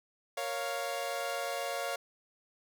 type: chord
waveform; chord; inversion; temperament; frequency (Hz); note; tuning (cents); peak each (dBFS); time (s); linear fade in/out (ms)
sawtooth; Bb minor; none; equal; 466.2 / 554.4 / 698.5; Bb4 / Db5 / F5; 0 / 0 / 0; -38 / -33 / -33; 0.37-1.96; 5
effects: none